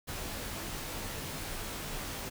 pink noise with comb filter, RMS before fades -39 dBFS, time 0.07-2.3 s, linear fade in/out 20 ms, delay 17 ms, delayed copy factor -0.6, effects none

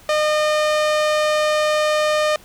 sawtooth tone with low-pass filter, 609 Hz, D#5, 37 cents flat, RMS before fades -18 dBFS, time 0.09-2.36 s, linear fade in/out 2 ms, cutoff 7700 Hz, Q 0.52, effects pink hiss -47 dBFS RMS until 2.44 s

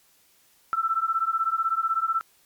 sine beating tone pair, 1323 / 1339 Hz, E6 / E6, +6 / +27 cents, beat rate 16 Hz, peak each -25 dBFS, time 0.73-2.21 s, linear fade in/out 0 ms, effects white hiss -61 dBFS RMS until 2.45 s + MP3 96 kbps

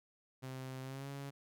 sawtooth tone with pitch glide, 130.8 to 139.38 Hz, C3 to C#3, 0 to +10 cents, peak -39 dBFS, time 0.42-1.31 s, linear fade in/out 20 ms, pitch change +110 cents, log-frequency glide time 0.82-1.09 s, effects none

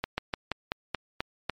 slowing click train, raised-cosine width 0.3 ms, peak -12 dBFS, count 8, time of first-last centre 0.04-1.497 s, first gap 140 ms, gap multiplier 1.13, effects MP3 64 kbps

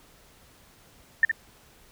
sine tone with echo, 1800 Hz, A6, 39 cents sharp, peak -14 dBFS, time 1.23-1.25 s, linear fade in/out 2 ms, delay 64 ms, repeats 1, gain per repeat -7 dB, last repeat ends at 1.314 s, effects pink hiss -56 dBFS RMS until 1.91 s

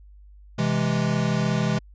square chord, C augmented, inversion none, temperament equal, 130.81 / 164.81 / 207.7 Hz, C3 / E3 / G#3, 0 / 0 / 0 cents, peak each -26 dBFS, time 0.58-1.79 s, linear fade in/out 10 ms, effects added 50 Hz sine -45 dBFS peak until 1.94 s + resampled to 16000 Hz

